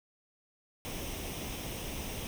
pink noise with comb filter, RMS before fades -39 dBFS, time 0.85-2.27 s, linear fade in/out 0 ms, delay 0.34 ms, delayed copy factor +0.55, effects none

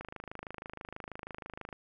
click train, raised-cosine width 0.5 ms, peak -26 dBFS, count 46, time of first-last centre 0.01-1.728 s, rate 26.2 Hz, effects none

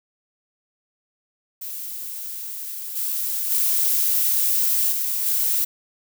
violet noise with level steps, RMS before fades -32 / -25 / -20 / -24 / -21 dBFS, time 1.61-5.65 s, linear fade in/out 10 ms, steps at 2.95 / 3.5 / 4.91 / 5.25 s, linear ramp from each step 20 ms, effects none

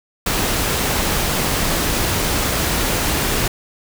pink noise, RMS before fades -19 dBFS, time 0.26-3.48 s, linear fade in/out 5 ms, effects none

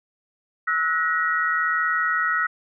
sine tone cluster, 1302 / 1463 / 1899 Hz, E6 / F#6 / A#6, -22 / -20 / +32 cents, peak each -24 dBFS, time 0.67-2.47 s, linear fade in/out 10 ms, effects none

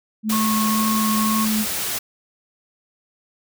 sine tone with vibrato, 215.9 Hz, A3, 33 cents flat, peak -19 dBFS, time 0.23-1.66 s, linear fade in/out 50 ms, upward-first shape sine, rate 1.9 Hz, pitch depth 13 cents each way
white noise, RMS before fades -25 dBFS, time 0.29-1.99 s, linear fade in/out 10 ms
sine tone, 1092 Hz, C#6, 26 cents flat, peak -23 dBFS, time 0.32-1.45 s, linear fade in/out 5 ms
effects none

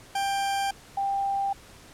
40% pulse / sine tone pair in turn, 791 / 791 Hz, G5 / G5, +15 / +15 cents, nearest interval unison, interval 0 cents, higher neither, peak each -24 dBFS, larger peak neither, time 0.15-0.71 / 0.97-1.53 s, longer neither, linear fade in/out 5 ms, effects pink hiss -50 dBFS RMS until 1.93 s + low-pass 11000 Hz 12 dB/octave

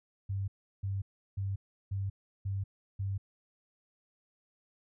sine tone bursts, 98 Hz, G2, in tune, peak -31 dBFS, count 6, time 0.29-3.18 s, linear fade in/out 10 ms, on 190 ms, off 350 ms, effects none

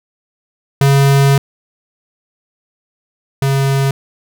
square tone pair in turn, 138.59 / 136.76 Hz, C#3 / C#3, 0 / -23 cents, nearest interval unison, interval 23 cents, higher first, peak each -8 / -12 dBFS, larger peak first, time 0.81-1.38 / 3.42-3.91 s, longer first, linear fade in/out 2 ms, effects none

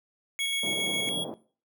square tone, 3322 Hz, G#7, in tune, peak -29 dBFS, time 0.39-1.25 s, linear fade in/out 20 ms
square tone with tremolo, 2217 Hz, C#7, in tune, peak -31 dBFS, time 0.39-1.09 s, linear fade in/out 0 ms, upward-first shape square, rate 7.3 Hz, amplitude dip 40%
pink band-pass noise, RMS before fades -37 dBFS, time 0.63-1.34 s, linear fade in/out 0 ms, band 170 to 730 Hz, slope 24 dB/octave
effects noise-tail reverb RT60 0.4 s tail -17 dB re dry

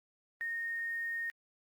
sine tone with quantisation, 1848 Hz, A#6, 16 cents flat, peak -34 dBFS, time 0.41-1.3 s, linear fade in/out 0 ms, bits 10, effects Opus 32 kbps

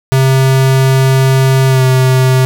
square tone with pitch glide, 132.8 to 129.92 Hz, C3 to C3, +26 to -12 cents, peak -7 dBFS, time 0.12-2.45 s, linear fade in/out 0 ms, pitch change -38 cents, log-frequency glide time 1.68-1.83 s, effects none

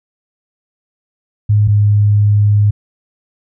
sine tone pair in turn, 104.6 / 103.64 Hz, G#2 / G#2, +13 / -3 cents, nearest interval unison, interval 16 cents, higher first, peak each -7 dBFS, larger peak neither, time 1.49-1.68 / 1.68-2.71 s, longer second, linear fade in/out 10 ms, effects none

